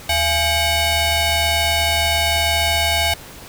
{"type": "ring-modulated tone", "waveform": "15% pulse", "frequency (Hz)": 759, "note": "F#5", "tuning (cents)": 44, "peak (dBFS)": -6, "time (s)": [0.09, 3.14], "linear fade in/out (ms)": 5, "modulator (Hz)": 1440, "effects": ["pink hiss -38 dBFS RMS until 3.48 s"]}